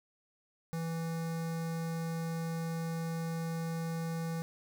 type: tone with notch filter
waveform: square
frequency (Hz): 164.81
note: E3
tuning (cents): 0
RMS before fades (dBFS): -36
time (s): 0.73-4.42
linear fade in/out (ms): 0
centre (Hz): 3000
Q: 1.6
effects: none